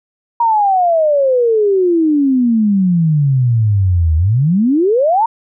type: exponential two-way sweep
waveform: sine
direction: down then up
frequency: 952 to 77 to 952 Hz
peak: -9 dBFS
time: 0.4-5.26 s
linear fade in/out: 5 ms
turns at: 4.16 s
effects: none